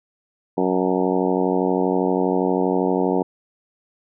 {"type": "harmonic tone with a mistuned harmonic", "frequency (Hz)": 92.5, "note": "F#2", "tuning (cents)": 0, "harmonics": [2, 3, 4, 5, 6, 7, 8, 9, 10], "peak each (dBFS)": [-25, -23, -23, -24, -30, -29, -29, -30, -32], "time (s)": [0.57, 3.23], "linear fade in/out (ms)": 10, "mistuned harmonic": 9, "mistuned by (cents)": 49, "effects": []}